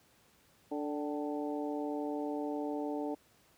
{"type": "harmonic tone with a mistuned harmonic", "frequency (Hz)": 146.83, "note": "D3", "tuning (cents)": 0, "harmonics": [2, 3, 4, 5, 6], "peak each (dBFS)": [-36, -40, -42, -44, -46], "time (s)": [0.71, 3.15], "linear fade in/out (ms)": 10, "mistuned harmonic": 5, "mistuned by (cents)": 66, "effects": ["pink hiss -66 dBFS RMS until 3.57 s", "high-pass 80 Hz 12 dB/octave"]}